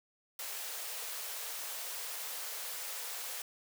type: high-pass noise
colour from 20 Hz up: white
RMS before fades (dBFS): -41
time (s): 0.39-3.42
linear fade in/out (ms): 2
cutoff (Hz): 420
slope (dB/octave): 96
effects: none